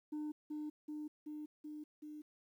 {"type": "tone with echo", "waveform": "sine", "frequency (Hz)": 301.8, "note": "D4", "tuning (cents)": 47, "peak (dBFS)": -36, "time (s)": [0.12, 0.32], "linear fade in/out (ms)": 10, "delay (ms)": 380, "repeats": 5, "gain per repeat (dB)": -2, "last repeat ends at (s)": 2.22, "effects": ["tanh soft clip ceiling -38 dBFS", "12-bit"]}